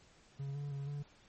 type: tone with pitch steps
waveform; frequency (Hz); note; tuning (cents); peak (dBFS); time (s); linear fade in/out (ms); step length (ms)
triangle; 138.8 / 143.5 / 139.6 / 144.3; C#3 / D3 / C#3 / D3; +3 / -40 / +13 / -30; -36; 0.39-1.03; 10; 160
effects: pink hiss -64 dBFS RMS until 1.28 s + MP3 32 kbps